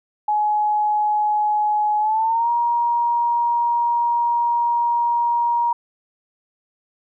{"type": "tone with pitch glide", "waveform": "sine", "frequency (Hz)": [843, 946.2], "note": ["G#5", "A#5"], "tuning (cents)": [26, 26], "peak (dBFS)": -16, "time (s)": [0.28, 5.73], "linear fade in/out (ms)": 5, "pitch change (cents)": 200, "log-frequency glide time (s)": [1.99, 2.5], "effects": []}